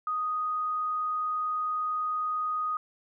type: tone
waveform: sine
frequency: 1244.5 Hz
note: D#6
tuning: in tune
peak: -27 dBFS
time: 0.07-2.77 s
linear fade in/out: 2 ms
effects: none